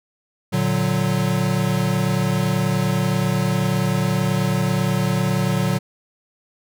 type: chord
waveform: square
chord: Bb augmented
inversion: none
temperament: equal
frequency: 116.54 / 146.83 / 185 Hz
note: Bb2 / D3 / F#3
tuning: 0 / 0 / 0 cents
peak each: -24 / -23 / -22 dBFS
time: 0.52-5.79 s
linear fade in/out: 20 ms
effects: none